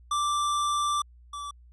square tone pair in turn, 1174.7 / 1157.9 Hz, D6 / D6, 0 / -25 cents, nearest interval unison, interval 25 cents, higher first, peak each -25 / -35 dBFS, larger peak first, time 0.11-1.02 / 1.33-1.51 s, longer first, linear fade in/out 5 ms, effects added 60 Hz sine -50 dBFS peak until 1.72 s + resampled to 24000 Hz

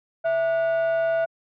sine tone with frequency modulation, 660 Hz, E5, 2 cents sharp, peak -17 dBFS, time 0.24-1.26 s, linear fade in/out 20 ms, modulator 796 Hz, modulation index 0.48, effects tanh soft clip ceiling -17 dBFS + high-pass 400 Hz 12 dB/octave

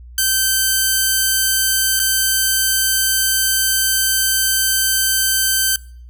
5% pulse tone with dropouts, 1548 Hz, G6, 22 cents flat, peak -3 dBFS, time 0.18-5.76 s, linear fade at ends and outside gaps 2 ms, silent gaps 1.994-1.998 s, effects noise-tail reverb RT60 0.5 s tail -22 dB re dry + added 60 Hz sine -35 dBFS peak until 6.09 s

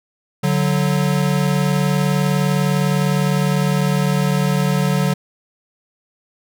square tone pair together, 145.22 / 185 Hz, D3 / F#3, -19 / 0 cents, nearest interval major third, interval 419 cents, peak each -18 / -19 dBFS, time 0.43-5.14 s, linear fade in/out 10 ms, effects none

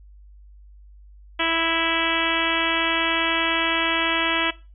harmonic tone, 329.6 Hz, E4, in tune, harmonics 1 / 2 / 3 / 4 / 5 / 6 / 7 / 8 / 9 / 10, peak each -29 / -29 / -29 / -29 / -29 / -29 / -29 / -29 / -29 / -29 dBFS, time 1.39-4.51 s, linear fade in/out 10 ms, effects noise-tail reverb RT60 0.3 s tail -19 dB re dry + added 50 Hz sine -44 dBFS peak until 4.74 s

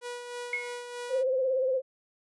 sawtooth tone with tremolo, 486.1 Hz, B4, 28 cents flat, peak -31 dBFS, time 0.01-1.24 s, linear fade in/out 50 ms, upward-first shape sine, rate 3.2 Hz, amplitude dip 45%
sine tone with exponential decay, 2173 Hz, C#7, 35 cents flat, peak -25 dBFS, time 0.53-0.82 s, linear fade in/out 2 ms, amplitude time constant 62 ms
sine tone with vibrato, 521 Hz, C5, 7 cents flat, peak -24 dBFS, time 1.09-1.82 s, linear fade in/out 50 ms, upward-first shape sine, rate 17 Hz, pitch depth 53 cents each way
effects resampled to 24000 Hz

